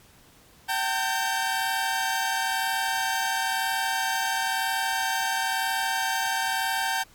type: tone cluster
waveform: sawtooth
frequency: 768 / 901 / 1577 Hz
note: G5 / A5 / G6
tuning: -36 / +41 / +10 cents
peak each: -25 dBFS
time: 0.68-7.04 s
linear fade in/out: 20 ms
effects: pink hiss -55 dBFS RMS until 7.14 s + MP3 96 kbps